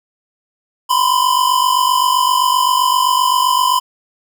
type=tone pair together; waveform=square; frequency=987.8 / 1035.5 Hz; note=B5 / C6; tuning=0 / -18 cents; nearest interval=minor second; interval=82 cents; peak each=-15 dBFS; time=0.89-3.8 s; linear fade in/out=20 ms; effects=none